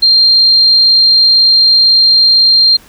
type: tone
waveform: sine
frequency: 4186 Hz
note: C8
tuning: in tune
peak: -4 dBFS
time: 0.02-2.77 s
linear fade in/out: 10 ms
effects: pink hiss -41 dBFS RMS until 2.88 s